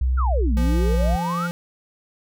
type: tone with pitch glide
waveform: sine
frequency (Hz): 63.6 to 59.34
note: C2 to A#1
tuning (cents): -48 to +31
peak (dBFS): -17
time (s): 0.01-1.16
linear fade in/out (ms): 5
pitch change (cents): -121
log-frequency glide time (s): 0.2-0.82
type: exponential two-way sweep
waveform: sine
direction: down then up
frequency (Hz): 1480 to 207.7 to 1480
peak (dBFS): -24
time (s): 0.17-1.48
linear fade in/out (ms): 20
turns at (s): 0.54
type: tone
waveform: square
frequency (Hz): 172.5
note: F3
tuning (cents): -21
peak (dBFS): -25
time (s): 0.57-1.51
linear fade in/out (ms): 0
effects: none